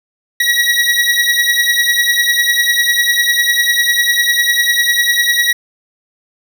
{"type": "beating tone pair", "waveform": "25% pulse", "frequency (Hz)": [1909, 1919], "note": ["A#6", "A#6"], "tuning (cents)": [41, 50], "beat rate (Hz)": 10, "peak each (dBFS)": -10, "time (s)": [0.4, 5.53], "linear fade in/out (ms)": 5, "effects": []}